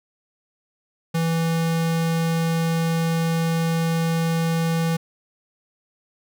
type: tone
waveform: square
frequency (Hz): 164.81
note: E3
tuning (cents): 0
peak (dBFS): -20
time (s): 1.14-4.97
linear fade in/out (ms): 10
effects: none

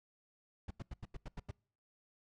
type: noise bursts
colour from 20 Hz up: brown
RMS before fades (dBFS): -43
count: 8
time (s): 0.68-1.513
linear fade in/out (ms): 5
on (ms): 28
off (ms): 87
effects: noise-tail reverb RT60 0.5 s tail -26 dB re dry + low-pass 6000 Hz 12 dB/octave

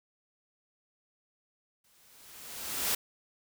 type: noise with exponential growth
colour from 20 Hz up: white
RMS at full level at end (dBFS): -28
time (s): 1.84-2.95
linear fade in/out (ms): 5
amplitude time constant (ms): 240
effects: none

